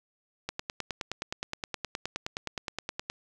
click train, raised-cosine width 0.2 ms, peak -15 dBFS, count 26, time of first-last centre 0.49-3.1 s, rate 9.58 Hz, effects none

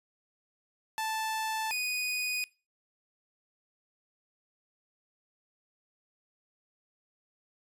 sawtooth tone pair in turn, 879 / 2482 Hz, A5 / D#7, -2 / -5 cents, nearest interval octave + tritone, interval 1797 cents, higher second, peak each -27 dBFS, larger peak neither, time 0.98-1.71 / 1.71-2.44 s, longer neither, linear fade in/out 0 ms, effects noise-tail reverb RT60 0.3 s tail -22 dB re dry + resampled to 32000 Hz

